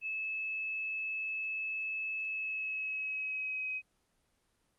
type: tone with pitch glide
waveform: sine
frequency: 2603 to 2529 Hz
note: E7 to D#7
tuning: -22 to +28 cents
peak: -34 dBFS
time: 0.01-3.82 s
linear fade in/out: 50 ms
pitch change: -50 cents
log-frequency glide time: 2.23-3.71 s
effects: pink hiss -75 dBFS RMS until 4.78 s + Opus 24 kbps